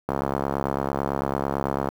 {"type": "click train", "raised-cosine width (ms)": 1, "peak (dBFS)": -10, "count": 125, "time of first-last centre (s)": [0.09, 1.887], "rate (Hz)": 69, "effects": ["high-pass 80 Hz 12 dB/octave", "7-bit"]}